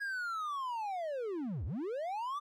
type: linear two-way sweep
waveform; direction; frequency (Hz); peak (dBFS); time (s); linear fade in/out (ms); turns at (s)
triangle; down then up; 1661.2 to 61 to 1203; -33; 0-2.4; 20; 1.65
effects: none